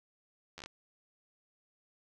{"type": "slowing click train", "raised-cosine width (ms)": 0.2, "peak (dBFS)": -28, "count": 6, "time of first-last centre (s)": [0.58, 0.66], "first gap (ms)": 11, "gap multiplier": 1.19, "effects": []}